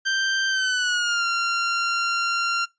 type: tone with pitch glide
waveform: sawtooth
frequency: 1568 to 1380.9 Hz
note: G6 to F6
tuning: 0 to -20 cents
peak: -17 dBFS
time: 0.05-2.66 s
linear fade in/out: 20 ms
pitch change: -220 cents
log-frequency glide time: 0.48-1.26 s
effects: noise-tail reverb RT60 0.2 s tail -22 dB re dry + resampled to 16000 Hz